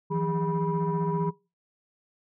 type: tone cluster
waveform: sine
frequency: 162.3 / 177.5 / 406.5 / 977 Hz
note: E3 / F3 / G#4 / B5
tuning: -27 / +28 / -37 / -19 cents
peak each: -27 / -30 / -30 / -31 dBFS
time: 0.1-1.31 s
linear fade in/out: 20 ms
effects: noise-tail reverb RT60 0.3 s tail -23 dB re dry + tanh soft clip ceiling -18 dBFS